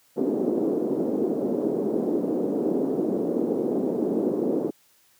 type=band-pass noise; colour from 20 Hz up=white; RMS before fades=-25 dBFS; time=0.16-4.71 s; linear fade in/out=20 ms; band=230 to 420 Hz; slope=24 dB/octave; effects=white hiss -61 dBFS RMS until 5.19 s + high-pass 60 Hz 12 dB/octave